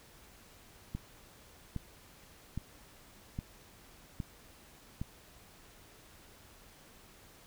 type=click train; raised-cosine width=5 ms; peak=-24 dBFS; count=6; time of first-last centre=0.95-5.015 s; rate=1.23 Hz; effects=pink hiss -58 dBFS RMS until 7.46 s